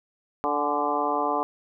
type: harmonic tone with a mistuned harmonic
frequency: 146.83 Hz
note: D3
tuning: in tune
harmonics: 2 / 3 / 4 / 5 / 6 / 7 / 8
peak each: -32 / -31 / -32 / -29 / -29 / -29 / -31 dBFS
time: 0.44-1.43 s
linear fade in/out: 0 ms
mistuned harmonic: 6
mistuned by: -59 cents
effects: none